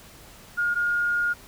sine tone pair in turn, 1425 / 1425 Hz, F6 / F6, +34 / +34 cents, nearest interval unison, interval 0 cents, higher neither, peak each -21 dBFS, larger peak neither, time 0.57-0.75 / 0.75-1.34 s, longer second, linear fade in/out 20 ms, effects pink hiss -48 dBFS RMS until 1.47 s

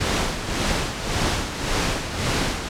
pink noise with tremolo, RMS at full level -21 dBFS, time 0-2.69 s, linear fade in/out 10 ms, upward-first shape sine, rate 1.8 Hz, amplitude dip 60%, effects low-pass 7000 Hz 12 dB/octave

